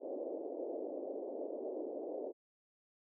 white band-pass noise, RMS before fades -42 dBFS, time 0-2.33 s, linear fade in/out 50 ms, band 290 to 620 Hz, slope 48 dB/octave, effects none

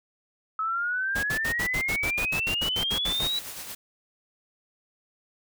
sine exponential sweep, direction up, 1283 to 3950 Hz, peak -25 dBFS, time 0.59-3.39 s, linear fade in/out 2 ms
pink noise bursts, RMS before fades -32 dBFS, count 15, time 1.15-3.278 s, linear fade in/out 10 ms, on 84 ms, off 62 ms
white noise with tremolo, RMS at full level -37 dBFS, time 3.12-3.75 s, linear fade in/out 5 ms, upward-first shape sine, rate 8.9 Hz, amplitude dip 40%
effects none

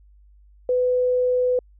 sine tone, 500 Hz, B4, 21 cents sharp, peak -17 dBFS, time 0.69-1.59 s, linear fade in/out 2 ms, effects added 50 Hz sine -49 dBFS peak until 1.79 s

